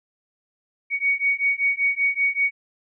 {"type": "beating tone pair", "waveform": "sine", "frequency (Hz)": [2237, 2242.2], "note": ["C#7", "C#7"], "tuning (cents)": [15, 19], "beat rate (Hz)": 5.2, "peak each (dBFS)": -22, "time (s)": [0.9, 2.51], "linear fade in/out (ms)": 50, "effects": []}